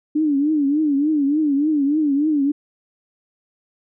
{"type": "tone with vibrato", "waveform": "sine", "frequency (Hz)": 293.7, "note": "D4", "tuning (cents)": 0, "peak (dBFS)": -15, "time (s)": [0.15, 2.52], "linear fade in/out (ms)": 10, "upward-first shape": "triangle", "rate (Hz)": 3.4, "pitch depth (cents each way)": 140, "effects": []}